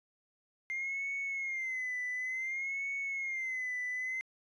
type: tone with vibrato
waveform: triangle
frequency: 2100 Hz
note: C7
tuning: 6 cents sharp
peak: -31 dBFS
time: 0.7-4.21 s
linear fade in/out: 0 ms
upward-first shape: sine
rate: 0.56 Hz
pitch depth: 93 cents each way
effects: tanh soft clip ceiling -30 dBFS + resampled to 22050 Hz